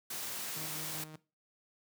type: noise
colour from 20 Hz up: white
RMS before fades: -40 dBFS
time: 0.1-1.04 s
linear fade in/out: 5 ms
type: tone with tremolo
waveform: sawtooth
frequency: 155.56 Hz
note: D#3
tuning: in tune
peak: -40 dBFS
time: 0.56-1.16 s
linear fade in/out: 5 ms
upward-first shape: square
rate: 5.2 Hz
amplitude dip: 35%
effects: noise-tail reverb RT60 0.3 s tail -18 dB re dry + high-pass 100 Hz 12 dB/octave